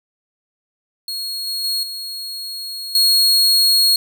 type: tone with level steps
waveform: 40% pulse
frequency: 4302 Hz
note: C8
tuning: 47 cents sharp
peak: -22 / -20 / -17 / -25 / -10 dBFS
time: 1.08-3.96 s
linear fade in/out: 2 ms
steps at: 1.47 / 1.64 / 1.83 / 2.95 s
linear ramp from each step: 2 ms
effects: none